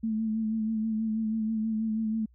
sine tone with vibrato, 220 Hz, A3, in tune, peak -26 dBFS, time 0.03-2.26 s, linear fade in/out 10 ms, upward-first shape sine, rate 6.2 Hz, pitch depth 33 cents each way, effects added 60 Hz sine -56 dBFS peak until 2.34 s

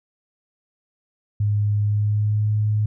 sine tone with pitch glide, 103.83 to 106.26 Hz, G#2 to G#2, 0 to +40 cents, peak -17 dBFS, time 1.4-2.86 s, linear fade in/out 5 ms, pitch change +40 cents, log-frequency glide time 1.82-2.49 s, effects none

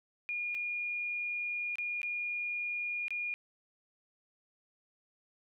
sine tone with dropouts, 2430 Hz, D#7, 42 cents flat, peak -33 dBFS, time 0.29-3.34 s, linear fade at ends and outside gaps 0 ms, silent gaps 0.546-0.55 / 1.756-1.784 / 2.017-2.031 / 3.082-3.106 s, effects none

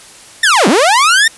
sawtooth linear two-way sweep, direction down then up, 1863 to 174.61 to 1863 Hz, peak -3 dBFS, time 0.43-1.28 s, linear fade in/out 5 ms, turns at 0.68 s, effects white hiss -37 dBFS RMS until 1.37 s + resampled to 24000 Hz

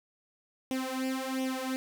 sawtooth tone with flanger, 261.6 Hz, C4, in tune, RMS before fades -33 dBFS, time 0.71-1.76 s, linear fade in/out 0 ms, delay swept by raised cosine 0.33 to 3.43 ms, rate 1.4 Hz, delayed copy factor +0.8, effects none

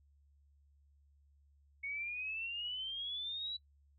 sine exponential sweep, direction up, 2208 to 3951 Hz, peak -38 dBFS, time 1.83-3.57 s, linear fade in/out 10 ms, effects noise-tail reverb RT60 0.1 s tail -20 dB re dry + added 71 Hz sine -65 dBFS peak until 3.98 s

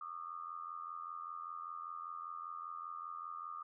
sine tone with amplitude modulation, 1216 Hz, D#6, 40 cents flat, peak -39 dBFS, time 0.01-3.63 s, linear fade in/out 5 ms, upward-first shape sine, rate 85.1 Hz, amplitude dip 85%, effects none

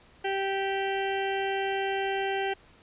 harmonic tone, 390 Hz, G4, 9 cents flat, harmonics 1 / 2 / 4 / 5 / 6 / 7 / 8, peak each -30 / -31 / -36 / -39 / -42 / -40 / -40 dBFS, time 0.24-2.54 s, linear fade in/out 10 ms, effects pink hiss -57 dBFS RMS until 2.82 s + resampled to 8000 Hz

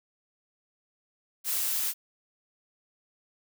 blue noise, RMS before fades -29 dBFS, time 1.44-1.94 s, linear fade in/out 50 ms, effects none

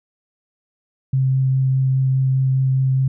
sine tone with vibrato, 132.2 Hz, C3, 18 cents sharp, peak -14 dBFS, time 1.13-3.08 s, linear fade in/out 5 ms, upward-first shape triangle, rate 4.9 Hz, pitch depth 10 cents each way, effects none

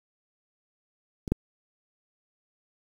clicks, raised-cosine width 3 ms, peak -20 / -9 dBFS, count 2, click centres 1.278 / 1.32 s, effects 7-bit

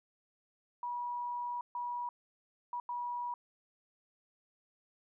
sine tone bursts at uneven times, 968 Hz, B5, 35 cents flat, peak -35 dBFS, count 4, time 0.83-1.61 / 1.75-2.09 / 2.73-2.8 / 2.89-3.34 s, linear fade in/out 2 ms, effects none

